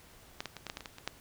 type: clicks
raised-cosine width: 0.2 ms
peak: -18 / -20 / -25 / -22 / -19 / -21 / -27 / -23 / -28 / -15 dBFS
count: 10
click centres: 0.405 / 0.457 / 0.567 / 0.667 / 0.699 / 0.771 / 0.807 / 0.858 / 0.984 / 1.076 s
effects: pink hiss -57 dBFS RMS until 1.2 s